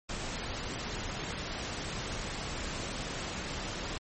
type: noise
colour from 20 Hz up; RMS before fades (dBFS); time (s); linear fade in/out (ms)
pink; -37; 0.09-3.98; 5
effects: MP3 32 kbps